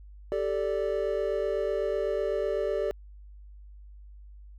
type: chord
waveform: triangle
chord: G suspended second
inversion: none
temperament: equal with one note detuned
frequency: 392 / 440 / 584.3 Hz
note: G4 / A4 / D5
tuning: 0 / 0 / -9 cents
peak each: -29 / -29 / -28 dBFS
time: 0.32-2.91 s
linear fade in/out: 0 ms
effects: added 50 Hz sine -45 dBFS peak until 4.58 s